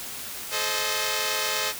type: chord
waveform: 5% pulse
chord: A diminished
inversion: none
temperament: equal with one note detuned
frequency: 431.4 / 523.3 / 622.3 Hz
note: A4 / C5 / Eb5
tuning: -34 / 0 / 0 cents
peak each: -18 dBFS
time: 0.5-1.74 s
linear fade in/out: 50 ms
effects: white hiss -36 dBFS RMS until 1.79 s